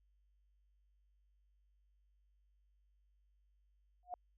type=tone with exponential growth; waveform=sine; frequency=718 Hz; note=F5; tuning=48 cents sharp; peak=-36 dBFS; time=4.03-4.14 s; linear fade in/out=1 ms; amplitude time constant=22 ms; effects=added 50 Hz sine -70 dBFS peak until 4.37 s